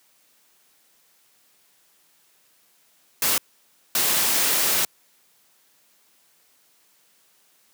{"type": "noise bursts at uneven times", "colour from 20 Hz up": "white", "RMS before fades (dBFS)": -21, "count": 2, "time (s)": [[3.22, 3.38], [3.95, 4.85]], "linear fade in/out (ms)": 2, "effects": ["white hiss -61 dBFS RMS until 7.73 s", "high-pass 150 Hz 12 dB/octave"]}